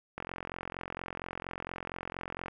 click train, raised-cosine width 0.5 ms, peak -22 dBFS, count 103, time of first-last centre 0.18-2.482 s, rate 44.3 Hz, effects none

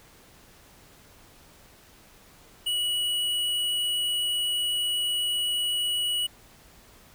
sine tone with tanh clipping, 2927 Hz, F#7, 19 cents flat, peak -26 dBFS, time 2.66-6.27 s, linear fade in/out 10 ms, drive 14 dB, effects pink hiss -54 dBFS RMS until 7.14 s

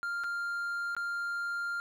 triangle tone with dropouts, 1396.9 Hz, F6, in tune, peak -30 dBFS, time 0.03-1.8 s, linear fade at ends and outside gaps 0 ms, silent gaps 0.237-0.242 / 0.95-0.966 s, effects none

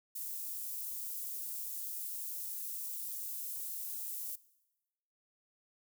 white high-pass noise, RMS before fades -41 dBFS, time 0.15-4.36 s, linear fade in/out 10 ms, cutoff 11000 Hz, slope 12 dB/octave, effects noise-tail reverb RT60 1.0 s tail -20 dB re dry

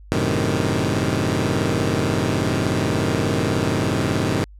15% pulse chord, F# diminished seventh, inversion none, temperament equal with one note detuned, 93.47 / 110 / 130.81 / 155.56 Hz, F#2 / A2 / C3 / Eb3, +18 / 0 / 0 / 0 cents, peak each -18 dBFS, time 0.12-4.44 s, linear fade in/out 0 ms, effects added 50 Hz sine -40 dBFS peak until 4.59 s + low-pass 10000 Hz 12 dB/octave

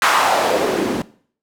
white noise with band-pass filter sweep, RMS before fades -17 dBFS, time 0.02-1.02 s, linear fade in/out 2 ms, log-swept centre 1300 to 240 Hz, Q 2.3, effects noise-tail reverb RT60 0.5 s tail -19 dB re dry

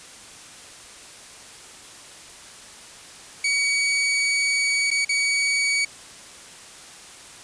sawtooth tone with dropouts, 2259 Hz, C#7, 32 cents sharp, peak -16 dBFS, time 3.44-5.85 s, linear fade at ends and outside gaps 5 ms, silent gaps 4.905-4.912 / 5.049-5.091 s, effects white hiss -43 dBFS RMS until 7.43 s + resampled to 22050 Hz

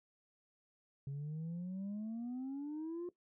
sine exponential sweep, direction up, 136.3 to 357.7 Hz, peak -37 dBFS, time 1.07-3.09 s, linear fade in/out 2 ms, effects noise-tail reverb RT60 0.1 s tail -17 dB re dry + tanh soft clip ceiling -38 dBFS

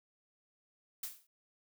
blue noise with exponential decay, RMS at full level -37 dBFS, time 1.03-1.27 s, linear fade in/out 5 ms, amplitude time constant 52 ms, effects none

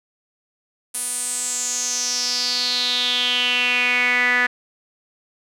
sawtooth tone with band-pass filter sweep, 246.9 Hz, B3, in tune, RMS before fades -21 dBFS, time 0.94-4.47 s, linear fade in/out 10 ms, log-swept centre 10000 to 1800 Hz, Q 6.2, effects none

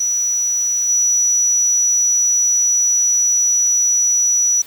sine tone with level steps, 5880 Hz, F#8, 12 cents flat, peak -15 / -12 dBFS, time 0-4.62 s, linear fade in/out 5 ms, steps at 0.88 s, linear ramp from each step 20 ms, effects white hiss -40 dBFS RMS until 4.66 s

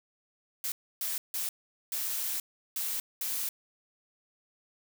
blue noise bursts at uneven times, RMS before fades -33 dBFS, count 6, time 0.64-0.72 / 1.01-1.18 / 1.34-1.49 / 1.92-2.4 / 2.76-3 / 3.21-3.49 s, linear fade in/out 2 ms, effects none

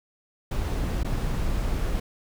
brown noise with dropouts, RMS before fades -26 dBFS, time 0.51-2 s, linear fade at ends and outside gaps 5 ms, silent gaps 1.033-1.046 s, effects none

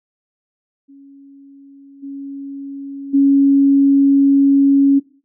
sine tone with level steps, 277.2 Hz, C#4, in tune, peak -39 / -26 / -8 dBFS, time 0.88-5 s, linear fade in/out 20 ms, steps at 2.02 / 3.13 s, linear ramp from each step 20 ms, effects noise-tail reverb RT60 0.4 s tail -18 dB re dry

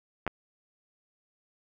clicks, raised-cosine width 0.5 ms, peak -17 / -15 dBFS, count 2, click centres 0.266 / 0.277 s, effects none

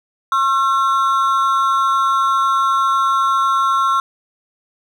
triangle ring-modulated tone, 1217 Hz, D#6, 39 cents flat, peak -8 dBFS, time 0.32-4 s, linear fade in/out 2 ms, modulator 136 Hz, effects none

